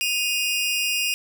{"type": "tone pair together", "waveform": "sawtooth", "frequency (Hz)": [2499, 2805], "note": ["D#7", "F7"], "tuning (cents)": [7, 7], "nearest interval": "major second", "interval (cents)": 200, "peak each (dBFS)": -21, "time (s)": [0.01, 1.14], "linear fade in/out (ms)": 0, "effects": []}